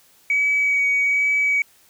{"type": "tone with vibrato", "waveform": "sine", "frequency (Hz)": 2267, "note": "C#7", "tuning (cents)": 38, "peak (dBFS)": -15, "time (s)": [0.3, 1.62], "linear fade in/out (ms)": 2, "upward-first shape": "sine", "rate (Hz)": 1.2, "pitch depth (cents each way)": 14, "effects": ["tanh soft clip ceiling -12 dBFS", "white hiss -55 dBFS RMS until 1.89 s"]}